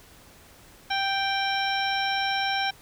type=harmonic tone; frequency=784 Hz; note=G5; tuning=in tune; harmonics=1 / 2 / 3 / 4 / 5 / 7; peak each=-27 / -30 / -32 / -33 / -34 / -35 dBFS; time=0.9-2.71 s; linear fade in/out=10 ms; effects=pink hiss -52 dBFS RMS until 2.81 s